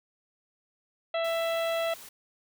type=harmonic tone; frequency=663 Hz; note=E5; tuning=10 cents sharp; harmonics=1 / 2 / 3 / 4 / 5 / 6; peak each=-27 / -37 / -39 / -40 / -40 / -45 dBFS; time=1.14-1.94 s; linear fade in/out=5 ms
type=noise; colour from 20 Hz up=white; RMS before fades=-47 dBFS; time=1.24-2.09 s; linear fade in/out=5 ms
effects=none